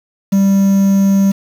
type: tone with quantisation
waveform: triangle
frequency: 196 Hz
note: G3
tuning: in tune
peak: -6 dBFS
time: 0.32-1.32 s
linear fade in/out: 10 ms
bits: 5
effects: none